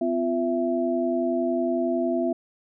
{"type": "tone cluster", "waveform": "sine", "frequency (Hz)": [255.2, 346.1, 665], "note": ["C4", "F4", "E5"], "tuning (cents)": [-43, -16, 15], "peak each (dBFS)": -26, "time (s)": [0.01, 2.33], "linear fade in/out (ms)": 5, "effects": []}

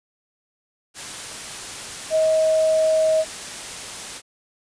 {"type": "tone in noise", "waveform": "sine", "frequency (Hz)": 634, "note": "D#5", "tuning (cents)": 32, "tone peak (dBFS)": -15, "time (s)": [2.1, 3.25], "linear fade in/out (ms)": 50, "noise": "white", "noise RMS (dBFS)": -33, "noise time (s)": [0.94, 4.22], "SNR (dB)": 15, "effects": ["resampled to 22050 Hz"]}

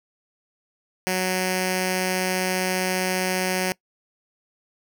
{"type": "tone with notch filter", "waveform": "5% pulse", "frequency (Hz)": 185, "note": "F#3", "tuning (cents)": 0, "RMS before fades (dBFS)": -24, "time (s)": [1.07, 3.72], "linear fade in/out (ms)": 0, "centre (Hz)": 1200, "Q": 1.1, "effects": ["noise-tail reverb RT60 0.1 s tail -23 dB re dry"]}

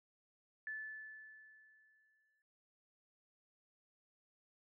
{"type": "tone with exponential decay", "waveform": "sine", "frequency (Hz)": 1742, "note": "A6", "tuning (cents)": -18, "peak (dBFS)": -40, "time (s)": [0.67, 2.42], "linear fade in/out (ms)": 1, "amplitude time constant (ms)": 380, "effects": []}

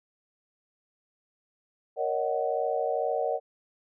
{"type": "chord", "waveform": "sine", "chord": "D# minor seventh", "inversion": "second", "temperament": "just", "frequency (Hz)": [466.7, 560, 622.3, 746.7], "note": ["A#4", "C#5", "D#5", "F#5"], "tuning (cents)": [2, 18, 0, 16], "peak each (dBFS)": -31, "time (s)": [1.96, 3.4], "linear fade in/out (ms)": 50, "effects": []}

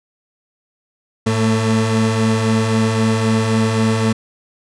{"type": "tone pair together", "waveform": "30% pulse", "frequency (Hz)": [110, 223.8], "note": ["A2", "A3"], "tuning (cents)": [0, 30], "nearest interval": "octave", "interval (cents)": 1230, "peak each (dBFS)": -14, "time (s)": [1.26, 4.13], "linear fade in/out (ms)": 10, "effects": ["resampled to 22050 Hz"]}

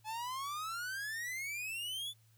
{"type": "exponential sweep", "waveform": "45% pulse", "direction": "up", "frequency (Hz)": [850, 3520], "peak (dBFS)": -38, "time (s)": [0.04, 2.14], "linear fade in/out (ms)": 50, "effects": ["added 111 Hz sine -64 dBFS peak until 2.37 s", "white hiss -72 dBFS RMS until 2.37 s"]}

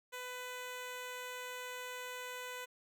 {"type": "tone", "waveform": "10% pulse", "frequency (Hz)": 499.6, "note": "B4", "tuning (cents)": 20, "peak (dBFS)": -34, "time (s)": [0.12, 2.66], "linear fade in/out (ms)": 20, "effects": []}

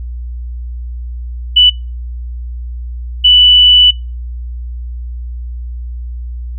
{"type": "tone bursts at uneven times", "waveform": "sine", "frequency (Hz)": 2972, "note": "F#7", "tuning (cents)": 7, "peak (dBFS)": -3, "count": 2, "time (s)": [[1.56, 1.7], [3.24, 3.91]], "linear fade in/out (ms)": 10, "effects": ["noise-tail reverb RT60 0.3 s tail -26 dB re dry", "added 60 Hz sine -20 dBFS peak until 6.58 s"]}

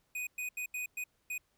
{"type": "tone bursts at uneven times", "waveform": "square", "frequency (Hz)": 2489, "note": "D#7", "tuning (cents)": 0, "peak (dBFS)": -36, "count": 6, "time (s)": [[0.15, 0.27], [0.38, 0.49], [0.57, 0.66], [0.74, 0.86], [0.97, 1.04], [1.3, 1.38]], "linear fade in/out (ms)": 5, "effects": ["pink hiss -75 dBFS RMS until 1.57 s"]}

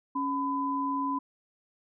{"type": "tone pair together", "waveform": "sine", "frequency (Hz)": [277.2, 1004.8], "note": ["C#4", "B5"], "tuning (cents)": [0, 30], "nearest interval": "octave + minor seventh", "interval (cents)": 2230, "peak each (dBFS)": [-31, -29], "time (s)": [0.15, 1.19], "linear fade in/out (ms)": 10, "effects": []}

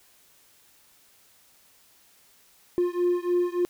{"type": "beating tone pair", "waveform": "triangle", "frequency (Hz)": [352.1, 355.5], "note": ["F4", "F4"], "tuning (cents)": [14, 31], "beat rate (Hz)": 3.4, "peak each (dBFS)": [-22, -23], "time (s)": [2.78, 3.65], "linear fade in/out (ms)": 0, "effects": ["tanh soft clip ceiling -14 dBFS", "white hiss -59 dBFS RMS until 3.69 s"]}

